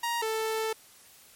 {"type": "tone pair in turn", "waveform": "sawtooth", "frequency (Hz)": [940, 441.6], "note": ["A#5", "A4"], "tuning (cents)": [14, 6], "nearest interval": "octave + minor second", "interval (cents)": 1308, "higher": "first", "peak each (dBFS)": -24, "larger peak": "neither", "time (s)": [[0.03, 0.22], [0.22, 0.73]], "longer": "second", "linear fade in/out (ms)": 5, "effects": ["white hiss -55 dBFS RMS until 1.35 s", "MP3 64 kbps"]}